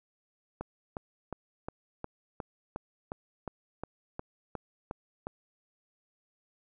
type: click train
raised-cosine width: 1 ms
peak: -22 dBFS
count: 14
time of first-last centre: 0.61-5.269 s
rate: 2.79 Hz
effects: none